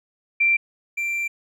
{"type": "tone pair in turn", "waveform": ["sine", "triangle"], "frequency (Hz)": [2357, 2357], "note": ["D7", "D7"], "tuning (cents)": [6, 6], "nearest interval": "unison", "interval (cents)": 0, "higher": "neither", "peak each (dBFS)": [-15, -21], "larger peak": "first", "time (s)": [[0.4, 0.57], [0.97, 1.28]], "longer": "second", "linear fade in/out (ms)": 10, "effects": []}